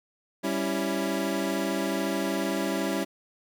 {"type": "chord", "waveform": "25% pulse", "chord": "C# diminished", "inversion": "second", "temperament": "equal", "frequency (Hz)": [196, 277.2, 329.6], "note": ["G3", "C#4", "E4"], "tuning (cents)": [0, 0, 0], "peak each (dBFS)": -27, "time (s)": [0.43, 3.05], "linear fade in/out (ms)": 20, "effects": []}